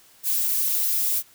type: noise with flanger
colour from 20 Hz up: violet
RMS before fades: -23 dBFS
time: 0.23-1.23 s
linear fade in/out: 50 ms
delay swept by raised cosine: 2 to 7.5 ms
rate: 2.6 Hz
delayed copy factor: -0.85
effects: white hiss -54 dBFS RMS until 1.34 s